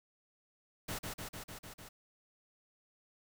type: noise with echo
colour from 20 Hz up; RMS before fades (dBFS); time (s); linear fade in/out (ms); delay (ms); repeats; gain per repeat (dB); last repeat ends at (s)
pink; -40; 0.88-0.99; 10; 150; 6; -2; 1.89
effects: none